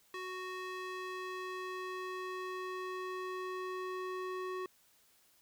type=tone with band-pass filter sweep; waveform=square; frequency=370 Hz; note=F#4; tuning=in tune; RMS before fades=-41 dBFS; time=0.14-4.66 s; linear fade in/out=2 ms; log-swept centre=1800 to 920 Hz; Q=0.75; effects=white hiss -68 dBFS RMS until 5.41 s